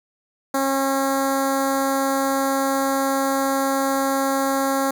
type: tone with notch filter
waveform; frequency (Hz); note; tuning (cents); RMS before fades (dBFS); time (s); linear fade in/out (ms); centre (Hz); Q
10% pulse; 271.4; C#4; -36; -21; 0.54-4.91; 5; 2900; 0.59
effects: none